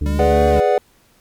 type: harmonic tone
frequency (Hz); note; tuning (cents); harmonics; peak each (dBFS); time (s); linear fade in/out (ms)
73.42; D2; 0; 1 / 2 / 3 / 4 / 5 / 6; -17 / -27 / -34 / -27 / -40 / -36; 0.01-0.6; 5
type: linear two-way sweep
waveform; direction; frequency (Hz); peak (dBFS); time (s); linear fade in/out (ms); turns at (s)
square; up then down; 196 to 226.9 to 196; -24; 0.06-0.6; 0; 0.48
type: chord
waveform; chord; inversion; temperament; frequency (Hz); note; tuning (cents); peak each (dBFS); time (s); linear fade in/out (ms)
triangle; G# half-diminished seventh; none; equal; 415.3 / 493.9 / 587.3 / 740; G#4 / B4 / D5 / F#5; 0 / 0 / 0 / 0; -16; 0.19-0.78; 2
effects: pink hiss -55 dBFS RMS until 1.2 s + MP3 96 kbps